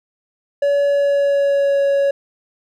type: tone with pitch glide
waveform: triangle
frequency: 568 to 558.2 Hz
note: C#5 to C#5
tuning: +42 to +12 cents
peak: -11 dBFS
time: 0.62-2.11 s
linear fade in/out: 5 ms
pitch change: -30 cents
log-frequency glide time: 0.85-1.81 s
effects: none